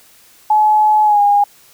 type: tone with pitch glide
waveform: sine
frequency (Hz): 853 to 815.9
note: G#5 to G#5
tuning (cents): +46 to -31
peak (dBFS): -8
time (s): 0.5-1.44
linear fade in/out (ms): 5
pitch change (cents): -77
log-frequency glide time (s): 1.04-1.21
effects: white hiss -47 dBFS RMS until 1.73 s